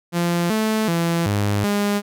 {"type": "tone with pitch steps", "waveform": "sawtooth", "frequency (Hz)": [172.4, 218.1, 168.6, 102.4, 204.2], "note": ["F3", "A3", "E3", "G#2", "G#3"], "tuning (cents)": [-22, -15, 39, -24, -29], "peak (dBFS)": -14, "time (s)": [0.12, 2.02], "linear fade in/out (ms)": 50, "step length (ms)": 380, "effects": []}